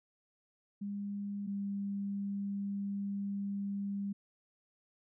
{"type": "tone pair in turn", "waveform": "sine", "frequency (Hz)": [202, 199.8], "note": ["G#3", "G3"], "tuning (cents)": [-48, 33], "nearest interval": "unison", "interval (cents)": 19, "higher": "first", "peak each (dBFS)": [-36, -34], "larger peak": "second", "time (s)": [[0.81, 1.47], [1.47, 4.13]], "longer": "second", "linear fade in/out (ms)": 10, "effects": []}